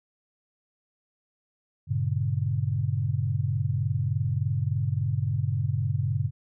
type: chord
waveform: sine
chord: G diminished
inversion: none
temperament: just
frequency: 98 / 117.6 / 141.12 Hz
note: G2 / Bb2 / Db3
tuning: 0 / +16 / +31 cents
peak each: -28 dBFS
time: 1.87-6.31 s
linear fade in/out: 50 ms
effects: none